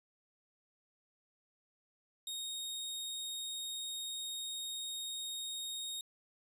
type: tone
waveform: sawtooth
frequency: 3729 Hz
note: A#7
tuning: in tune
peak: -36 dBFS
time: 2.27-6.01 s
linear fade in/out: 2 ms
effects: resampled to 32000 Hz